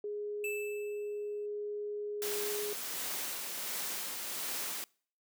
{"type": "tone", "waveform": "sine", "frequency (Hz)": 415.3, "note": "G#4", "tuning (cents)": 0, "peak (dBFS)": -35, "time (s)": [0.04, 2.73], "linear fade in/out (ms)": 2}
{"type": "tone with exponential decay", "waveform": "square", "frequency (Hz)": 2637, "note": "E7", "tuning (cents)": 0, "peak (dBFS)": -35, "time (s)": [0.44, 1.46], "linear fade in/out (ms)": 2, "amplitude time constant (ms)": 220}
{"type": "noise with tremolo", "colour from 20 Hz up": "white", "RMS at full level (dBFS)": -37, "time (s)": [2.22, 4.84], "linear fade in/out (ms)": 0, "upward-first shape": "sine", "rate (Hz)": 1.4, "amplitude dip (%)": 30}
{"effects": ["noise-tail reverb RT60 0.5 s tail -26 dB re dry", "high-pass 200 Hz 12 dB/octave"]}